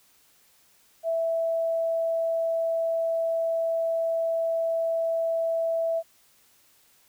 sine tone, 659.3 Hz, E5, in tune, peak -23 dBFS, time 1.03-6.03 s, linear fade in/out 50 ms, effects white hiss -61 dBFS RMS until 7.08 s

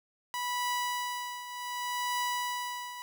sawtooth tone with tremolo, 982 Hz, B5, 10 cents flat, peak -25 dBFS, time 0.34-3.02 s, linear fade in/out 0 ms, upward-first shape triangle, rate 0.67 Hz, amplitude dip 75%, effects none

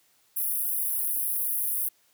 pink high-pass noise, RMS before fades -28 dBFS, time 0.36-1.89 s, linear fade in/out 10 ms, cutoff 10000 Hz, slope 96 dB/octave, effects white hiss -65 dBFS RMS until 2.13 s + high-pass 100 Hz 12 dB/octave

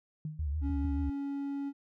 sine tone with exponential decay, 154.2 Hz, D#3, 15 cents flat, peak -32 dBFS, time 0.25-0.59 s, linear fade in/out 2 ms, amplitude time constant 72 ms
sine tone with vibrato, 74 Hz, D2, 14 cents sharp, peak -30 dBFS, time 0.39-1.1 s, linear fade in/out 5 ms, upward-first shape sine, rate 6.9 Hz, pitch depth 100 cents each way
triangle tone, 280 Hz, C#4, 18 cents sharp, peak -31 dBFS, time 0.61-1.73 s, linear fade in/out 50 ms
clicks, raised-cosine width 5 ms, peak -32 dBFS, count 2, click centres 0.696 / 0.851 s
effects none

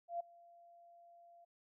sine tone with ADSR envelope, 688 Hz, F5, 26 cents flat, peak -35 dBFS, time 0.08-1.45 s, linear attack 120 ms, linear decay 9 ms, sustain -24 dB, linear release 11 ms, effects none

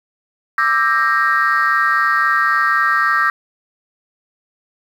sine chord, E half-diminished seventh, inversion third, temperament equal with one note detuned, 1174.7 / 1318.5 / 1592.6 / 1864.7 Hz, D6 / E6 / G6 / Bb6, 0 / 0 / +27 / 0 cents, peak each -17 dBFS, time 0.58-3.3 s, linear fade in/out 2 ms, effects tanh soft clip ceiling -6 dBFS + 7-bit

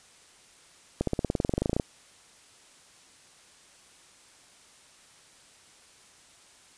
accelerating click train, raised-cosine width 2 ms, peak -12 dBFS, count 18, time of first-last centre 1.01-1.798 s, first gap 63 ms, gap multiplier 0.96, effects white hiss -56 dBFS RMS until 6.77 s + resampled to 22050 Hz

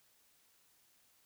silence, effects white hiss -70 dBFS RMS until 1.25 s

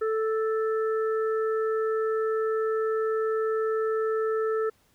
harmonic tone, 440 Hz, A4, in tune, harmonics 1 / 3 / 4, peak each -24 / -33 / -41 dBFS, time 0.01-4.7 s, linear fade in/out 10 ms, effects pink hiss -65 dBFS RMS until 4.94 s

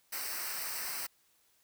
white noise with comb filter, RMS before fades -38 dBFS, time 0.12-1.07 s, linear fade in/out 10 ms, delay 0.29 ms, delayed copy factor -0.75, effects white hiss -70 dBFS RMS until 1.63 s

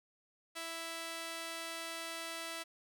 5% pulse tone pair together, 330 / 660 Hz, E4 / E5, +2 / +2 cents, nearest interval octave, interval 1200 cents, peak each -33 / -35 dBFS, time 0.55-2.64 s, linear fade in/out 20 ms, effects none

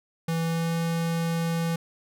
square tone with pitch glide, 164.81 to 166.44 Hz, E3 to E3, 0 to +17 cents, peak -25 dBFS, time 0.28-1.76 s, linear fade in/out 5 ms, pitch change +17 cents, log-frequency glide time 0.41-0.75 s, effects none

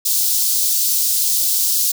white high-pass noise, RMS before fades -17 dBFS, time 0.05-1.92 s, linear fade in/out 10 ms, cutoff 4200 Hz, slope 24 dB/octave, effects none

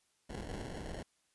pink noise with sample-and-hold, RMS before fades -43 dBFS, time 0.29-1.03 s, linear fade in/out 10 ms, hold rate 1225 Hz, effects white hiss -75 dBFS RMS until 1.34 s + resampled to 24000 Hz

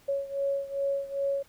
sine beating tone pair, 554.4 / 556.9 Hz, C#5 / C#5, 0 / +8 cents, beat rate 2.5 Hz, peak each -29 / -32 dBFS, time 0.08-1.43 s, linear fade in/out 10 ms, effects pink hiss -60 dBFS RMS until 1.48 s

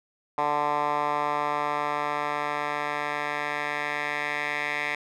10% pulse tone with band-pass filter sweep, 147.4 Hz, D3, 7 cents sharp, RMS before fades -28 dBFS, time 0.38-4.95 s, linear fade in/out 2 ms, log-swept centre 1000 to 2000 Hz, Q 2.7, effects none

